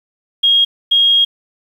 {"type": "tone bursts at uneven times", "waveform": "sine", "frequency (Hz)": 3264, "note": "G#7", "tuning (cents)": -31, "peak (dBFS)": -8, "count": 2, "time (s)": [[0.43, 0.65], [0.91, 1.25]], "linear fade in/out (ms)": 10, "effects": ["7-bit"]}